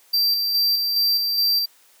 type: tone with tremolo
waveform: square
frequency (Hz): 4699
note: D8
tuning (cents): 0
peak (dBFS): -17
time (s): 0.13-1.66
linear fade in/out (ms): 10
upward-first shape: square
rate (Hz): 2.4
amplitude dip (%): 35
effects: white hiss -55 dBFS RMS until 2 s + high-pass 400 Hz 12 dB/octave